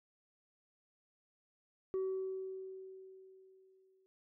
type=tone with exponential decay; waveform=sine; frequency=379.4 Hz; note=F#4; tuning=43 cents sharp; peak=-30 dBFS; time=1.94-4.06 s; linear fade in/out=0 ms; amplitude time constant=460 ms; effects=tanh soft clip ceiling -32 dBFS